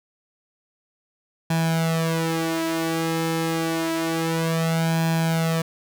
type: tone with flanger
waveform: sawtooth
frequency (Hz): 163.6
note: E3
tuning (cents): -13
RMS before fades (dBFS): -23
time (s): 1.5-5.62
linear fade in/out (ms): 5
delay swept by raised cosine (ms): 1.2 to 3.8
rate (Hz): 0.28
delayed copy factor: +0.85
effects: none